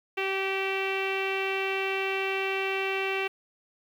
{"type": "tone with low-pass filter", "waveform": "sawtooth", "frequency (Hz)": 386.4, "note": "G4", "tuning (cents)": -25, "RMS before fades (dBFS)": -29, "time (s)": [0.17, 3.28], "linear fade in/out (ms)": 10, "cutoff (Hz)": 2600, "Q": 6.2, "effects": ["9-bit"]}